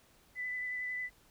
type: tone with vibrato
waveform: sine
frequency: 1996 Hz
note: B6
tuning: 18 cents sharp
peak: -35 dBFS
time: 0.35-1.1 s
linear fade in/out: 50 ms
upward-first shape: triangle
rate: 11 Hz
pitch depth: 15 cents each way
effects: pink hiss -65 dBFS RMS until 1.3 s